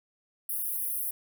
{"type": "high-pass noise", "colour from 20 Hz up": "pink", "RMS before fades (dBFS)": -32, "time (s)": [0.49, 1.11], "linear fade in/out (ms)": 5, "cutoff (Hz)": 10000, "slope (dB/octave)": 96, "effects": []}